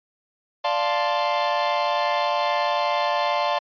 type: chord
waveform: 45% pulse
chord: D minor seventh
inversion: none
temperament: equal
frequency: 587.3 / 698.5 / 880 / 1046.5 Hz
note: D5 / F5 / A5 / C6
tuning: 0 / 0 / 0 / 0 cents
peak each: -26 dBFS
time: 0.64-3.59 s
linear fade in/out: 10 ms
effects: resampled to 11025 Hz